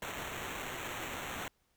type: noise with sample-and-hold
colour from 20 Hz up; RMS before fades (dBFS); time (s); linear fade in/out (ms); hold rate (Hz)
white; -41; 0.02-1.48; 2; 4900
effects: pink hiss -75 dBFS RMS until 1.76 s